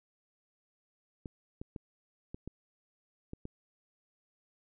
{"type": "clicks", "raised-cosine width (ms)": 3, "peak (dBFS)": -28, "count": 7, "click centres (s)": [1.258, 1.615, 1.762, 2.345, 2.476, 3.334, 3.454], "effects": []}